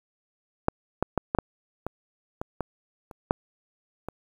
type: clicks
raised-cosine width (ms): 1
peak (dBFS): -6 / -9 / -9 / -10 / -6 / -16 / -17 / -14 / -28 / -6 / -19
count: 11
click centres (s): 0.684 / 1.026 / 1.177 / 1.349 / 1.387 / 1.866 / 2.415 / 2.607 / 3.112 / 3.309 / 4.086
effects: 8-bit